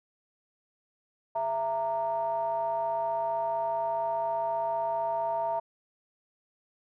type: ring-modulated tone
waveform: triangle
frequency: 127.9 Hz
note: C3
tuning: 39 cents flat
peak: -22 dBFS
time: 1.35-5.6 s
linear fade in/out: 10 ms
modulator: 795 Hz
effects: none